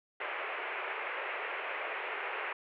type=band-pass noise; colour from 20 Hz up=white; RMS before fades=-38 dBFS; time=0.2-2.53 s; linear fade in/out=5 ms; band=380 to 2600 Hz; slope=48 dB/octave; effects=none